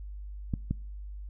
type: clicks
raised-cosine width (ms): 5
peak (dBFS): -16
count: 2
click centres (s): 0.538 / 0.71
effects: noise-tail reverb RT60 0.5 s tail -25 dB re dry + added 50 Hz sine -38 dBFS peak until 1.29 s